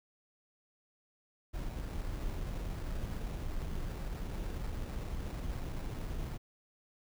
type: noise with sample-and-hold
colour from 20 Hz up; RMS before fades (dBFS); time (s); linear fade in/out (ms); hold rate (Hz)
brown; -38; 1.53-6.38; 20; 3150
effects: none